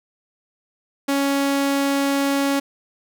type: tone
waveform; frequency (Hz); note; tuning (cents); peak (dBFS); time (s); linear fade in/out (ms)
sawtooth; 278.2; C#4; +6; -14; 1.08-2.6; 10
effects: none